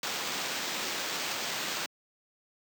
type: noise with sample-and-hold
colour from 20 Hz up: blue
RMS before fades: -34 dBFS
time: 0.03-1.86 s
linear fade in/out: 2 ms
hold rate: 11025 Hz
effects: high-pass 200 Hz 12 dB/octave